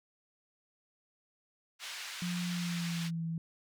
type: band-pass noise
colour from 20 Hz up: white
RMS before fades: -43 dBFS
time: 1.79-3.11 s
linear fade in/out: 50 ms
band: 1300 to 4500 Hz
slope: 12 dB/octave
type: tone with pitch glide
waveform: sine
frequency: 176.4 to 164.59 Hz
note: F3 to E3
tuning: +18 to -2 cents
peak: -33 dBFS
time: 2.22-3.38 s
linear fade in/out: 2 ms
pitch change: -120 cents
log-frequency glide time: 2.5-3.24 s
effects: none